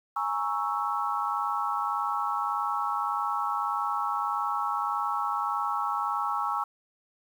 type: chord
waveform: sine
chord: A# half-diminished seventh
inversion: third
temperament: equal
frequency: 830.6 / 932.3 / 1108.7 / 1318.5 Hz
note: G#5 / A#5 / C#6 / E6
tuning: 0 / 0 / 0 / 0 cents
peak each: -32 / -34 / -31 / -31 dBFS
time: 0.16-6.64 s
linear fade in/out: 5 ms
effects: 9-bit